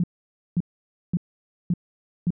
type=tone bursts; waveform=sine; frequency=174.61 Hz; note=F3; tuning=in tune; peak=-18 dBFS; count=5; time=0-2.305 s; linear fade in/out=2 ms; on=37 ms; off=530 ms; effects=none